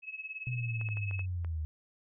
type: tone with tremolo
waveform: sine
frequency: 2577 Hz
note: E7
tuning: 40 cents flat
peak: -35 dBFS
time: 0.02-1.26 s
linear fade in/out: 50 ms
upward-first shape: triangle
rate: 18 Hz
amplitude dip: 90%
type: linear sweep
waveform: sine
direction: down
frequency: 125.9 to 75.9 Hz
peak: -32 dBFS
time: 0.47-1.65 s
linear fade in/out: 0 ms
type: clicks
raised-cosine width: 0.5 ms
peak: -33 dBFS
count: 6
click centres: 0.813 / 0.888 / 0.971 / 1.111 / 1.193 / 1.447 s
effects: none